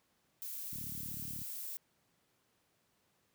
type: noise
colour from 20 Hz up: violet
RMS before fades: -43 dBFS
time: 0.42-1.77 s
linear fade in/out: 0 ms
type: click train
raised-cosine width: 5 ms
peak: -34 dBFS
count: 26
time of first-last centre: 0.73-1.417 s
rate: 36.4 Hz
effects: pink hiss -75 dBFS RMS until 3.34 s + high-pass 100 Hz 12 dB/octave